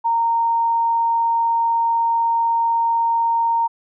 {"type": "tone", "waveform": "sine", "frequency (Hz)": 924, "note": "A#5", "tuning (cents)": -16, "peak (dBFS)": -15, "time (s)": [0.04, 3.68], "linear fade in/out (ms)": 20, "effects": []}